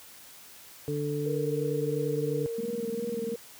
harmonic tone, 146.83 Hz, D3, in tune, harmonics 1 / 2 / 3, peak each -32 / -35 / -31 dBFS, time 0.88-2.46 s, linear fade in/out 0 ms
sine tone with vibrato, 466.2 Hz, A#4, in tune, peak -31 dBFS, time 1.26-3.36 s, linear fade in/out 5 ms, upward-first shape sine, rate 2.9 Hz, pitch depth 26 cents each way
sine tone bursts, 220 Hz, A3, in tune, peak -31 dBFS, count 16, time 2.58-3.343 s, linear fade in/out 5 ms, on 28 ms, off 21 ms
effects white hiss -50 dBFS RMS until 3.59 s + high-pass 60 Hz 12 dB/octave

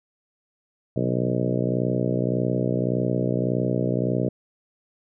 harmonic tone with a mistuned harmonic, 61.74 Hz, B1, in tune, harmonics 2 / 3 / 4 / 5 / 6 / 7 / 8 / 9 / 10, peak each -26 / -28 / -29 / -30 / -31 / -31 / -32 / -33 / -33 dBFS, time 0.96-4.29 s, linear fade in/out 5 ms, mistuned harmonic 2, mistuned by +64 cents, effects none

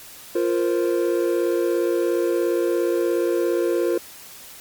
triangle chord, F suspended fourth, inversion none, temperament equal with one note detuned, 347.8 / 466.2 / 523.3 Hz, F4 / Bb4 / C5, -7 / 0 / 0 cents, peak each -19 / -22 / -24 dBFS, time 0.35-3.98 s, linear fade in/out 5 ms, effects white hiss -42 dBFS RMS until 4.6 s + Opus 48 kbps

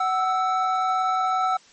triangle tone pair together, 748.9 / 1318.5 Hz, F#5 / E6, +21 / 0 cents, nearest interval minor seventh, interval 979 cents, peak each -21 dBFS, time 0-1.57 s, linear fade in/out 5 ms, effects white hiss -53 dBFS RMS until 1.72 s + MP3 32 kbps

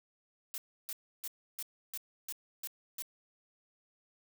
blue noise bursts, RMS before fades -40 dBFS, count 8, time 0.54-3.022 s, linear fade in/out 0 ms, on 39 ms, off 310 ms, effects none

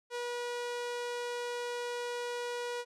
sawtooth tone, 483.6 Hz, B4, 36 cents flat, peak -31 dBFS, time 0.1-2.85 s, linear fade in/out 50 ms, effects low-pass 8000 Hz 12 dB/octave

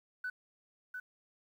sine tone with echo, 1497 Hz, F#6, 20 cents sharp, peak -34 dBFS, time 0.24-0.3 s, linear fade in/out 5 ms, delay 700 ms, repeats 1, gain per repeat -5 dB, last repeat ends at 1 s, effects tanh soft clip ceiling -32 dBFS + 11-bit

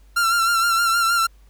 45% pulse tone with vibrato, 1370 Hz, F6, 34 cents flat, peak -16 dBFS, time 0.16-1.27 s, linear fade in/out 10 ms, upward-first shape sine, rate 6.4 Hz, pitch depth 44 cents each way, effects added 50 Hz sine -47 dBFS peak until 1.49 s + pink hiss -61 dBFS RMS until 1.49 s

